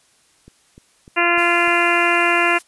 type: click train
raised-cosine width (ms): 3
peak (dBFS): -29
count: 5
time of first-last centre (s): 0.48-1.678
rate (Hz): 3.34
type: harmonic tone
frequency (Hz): 345.2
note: F4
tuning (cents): -20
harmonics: 1 / 2 / 3 / 4 / 5 / 6 / 7 / 8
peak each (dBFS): -22 / -22 / -22 / -22 / -22 / -22 / -22 / -22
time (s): 1.16-2.59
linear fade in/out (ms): 20
type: noise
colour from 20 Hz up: blue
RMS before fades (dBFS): -37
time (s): 1.37-2.63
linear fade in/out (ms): 20
effects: white hiss -57 dBFS RMS until 2.67 s + resampled to 24000 Hz